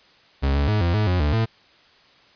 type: tone with pitch steps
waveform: 40% pulse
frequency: 68.9 / 71.1 / 106 / 86 / 106.6 / 90.2 / 73.8 / 112.1 Hz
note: C#2 / C#2 / G#2 / F2 / G#2 / F#2 / D2 / A2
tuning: -10 / +45 / +36 / -26 / +46 / -44 / +9 / +33 cents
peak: -17 dBFS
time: 0.42-1.46 s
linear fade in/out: 20 ms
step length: 130 ms
effects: white hiss -54 dBFS RMS until 2.35 s + resampled to 11025 Hz